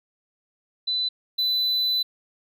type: tone pair in turn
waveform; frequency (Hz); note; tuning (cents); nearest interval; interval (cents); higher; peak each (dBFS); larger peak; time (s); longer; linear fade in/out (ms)
sine / triangle; 4000 / 4000; B7 / B7; +21 / +21; unison; 0; neither; -22 / -19; second; 0.87-1.09 / 1.38-2.03; second; 10
effects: none